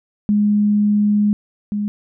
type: tone pair in turn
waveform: sine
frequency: 207.7 / 206.9 Hz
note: G#3 / G#3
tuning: 0 / -6 cents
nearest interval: unison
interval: 6 cents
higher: first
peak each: -12 / -18 dBFS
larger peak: first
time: 0.29-1.33 / 1.72-1.88 s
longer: first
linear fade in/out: 0 ms
effects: none